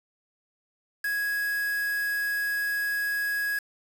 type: tone with quantisation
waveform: triangle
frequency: 1661.2 Hz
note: G#6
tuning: in tune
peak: -24 dBFS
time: 1.04-3.59 s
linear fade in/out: 5 ms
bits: 6
effects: none